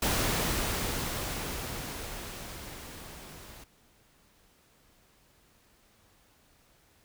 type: noise with level ramp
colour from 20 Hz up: pink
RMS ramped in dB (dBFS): -27 to -49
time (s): 0.02-3.64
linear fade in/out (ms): 5
effects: pink hiss -64 dBFS RMS until 7.04 s